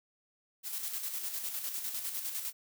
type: noise with tremolo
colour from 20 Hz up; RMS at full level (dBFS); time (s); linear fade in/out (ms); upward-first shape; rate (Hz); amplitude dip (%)
blue; -36; 0.63-2.53; 50; square; 9.9; 45
effects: none